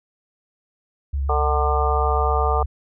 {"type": "tone with vibrato", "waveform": "sine", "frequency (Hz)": 69.3, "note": "C#2", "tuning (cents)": 0, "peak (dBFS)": -20, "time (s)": [1.13, 2.66], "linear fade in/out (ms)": 10, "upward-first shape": "square", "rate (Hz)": 7.7, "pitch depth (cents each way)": 24}
{"type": "harmonic tone", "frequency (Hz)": 149.7, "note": "D3", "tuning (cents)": 33, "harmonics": [3, 4, 5, 6, 7, 8], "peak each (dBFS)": [-25, -30, -23, -29, -30, -24], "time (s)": [1.29, 2.63], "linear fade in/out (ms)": 5}
{"effects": []}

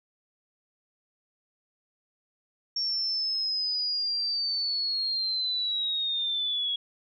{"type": "linear sweep", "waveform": "sine", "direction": "down", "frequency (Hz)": [5500, 3322], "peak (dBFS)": -26, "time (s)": [2.76, 6.76], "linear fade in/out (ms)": 5, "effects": []}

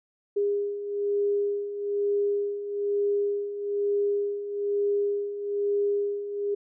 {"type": "beating tone pair", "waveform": "sine", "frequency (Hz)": [405.8, 406.9], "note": ["G#4", "G#4"], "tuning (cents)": [-40, -35], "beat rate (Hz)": 1.1, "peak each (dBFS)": [-31, -25], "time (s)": [0.36, 6.55], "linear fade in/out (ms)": 10, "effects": []}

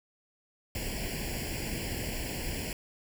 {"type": "noise with comb filter", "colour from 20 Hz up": "pink", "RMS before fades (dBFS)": -35, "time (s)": [0.75, 2.73], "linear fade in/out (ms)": 2, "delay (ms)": 0.4, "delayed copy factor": 0.95, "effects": []}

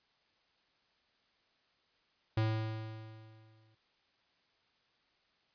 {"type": "tone with exponential decay", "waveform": "square", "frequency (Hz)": 110, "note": "A2", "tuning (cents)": 0, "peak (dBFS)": -28, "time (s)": [2.37, 3.75], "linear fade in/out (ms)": 5, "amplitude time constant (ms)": 300, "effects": ["white hiss -73 dBFS RMS until 5.54 s", "resampled to 11025 Hz"]}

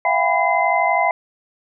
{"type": "tone cluster", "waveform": "sine", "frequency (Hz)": [666, 718, 802, 993, 2066], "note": ["E5", "F5", "G5", "B5", "C7"], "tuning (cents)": [18, 48, 39, 9, -22], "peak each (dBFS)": -21, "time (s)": [0.05, 1.11], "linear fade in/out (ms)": 2, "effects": []}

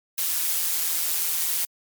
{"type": "noise with amplitude modulation", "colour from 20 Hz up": "blue", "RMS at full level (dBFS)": -22, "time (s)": [0.18, 1.65], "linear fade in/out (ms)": 2, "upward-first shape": "sine", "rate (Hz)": 167, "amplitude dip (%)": 55, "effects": ["MP3 96 kbps"]}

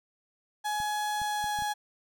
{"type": "tone with pitch glide", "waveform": "35% pulse", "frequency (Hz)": [841, 835.7], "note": ["G#5", "G#5"], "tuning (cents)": [22, 11], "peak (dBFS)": -27, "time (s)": [0.64, 1.74], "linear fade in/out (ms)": 20, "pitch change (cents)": -11, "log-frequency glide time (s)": [1.14, 1.55]}
{"type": "clicks", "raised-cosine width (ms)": 5, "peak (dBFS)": -33, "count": 5, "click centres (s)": [0.802, 1.217, 1.442, 1.589, 1.622]}
{"effects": []}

